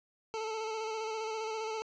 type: tone with vibrato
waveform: 25% pulse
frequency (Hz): 440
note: A4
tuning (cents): 0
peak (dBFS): -31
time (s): 0.34-1.82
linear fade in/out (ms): 0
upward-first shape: square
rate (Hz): 15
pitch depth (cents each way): 25
effects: resampled to 16000 Hz + 11-bit